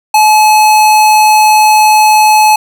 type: tone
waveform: square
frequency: 857 Hz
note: A5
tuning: 46 cents flat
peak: -4 dBFS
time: 0.14-2.56 s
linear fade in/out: 5 ms
effects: none